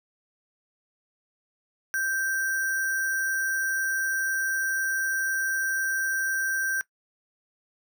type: tone with sample-and-hold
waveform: sine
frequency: 1568 Hz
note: G6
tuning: in tune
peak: -24 dBFS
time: 1.94-6.81 s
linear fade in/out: 0 ms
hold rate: 7350 Hz
effects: noise-tail reverb RT60 0.1 s tail -19 dB re dry